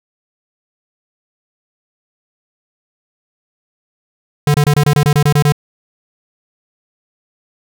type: tone bursts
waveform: square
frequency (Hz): 146.5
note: D3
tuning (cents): -4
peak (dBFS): -9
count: 11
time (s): 4.47-5.522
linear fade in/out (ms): 2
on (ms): 72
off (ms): 26
effects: none